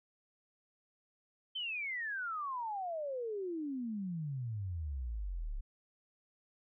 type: exponential sweep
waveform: sine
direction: down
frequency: 3136 to 32.7 Hz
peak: -36 dBFS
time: 1.55-5.61 s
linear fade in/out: 10 ms
effects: none